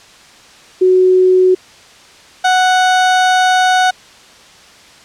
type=tone pair in turn; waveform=sine / 30% pulse; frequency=370 / 740 Hz; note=F#4 / F#5; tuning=0 / 0 cents; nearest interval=octave; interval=1200 cents; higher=second; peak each=-6 dBFS; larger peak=neither; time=0.81-1.55 / 2.44-3.91 s; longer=second; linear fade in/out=10 ms; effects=white hiss -41 dBFS RMS until 5.04 s + low-pass 6000 Hz 12 dB/octave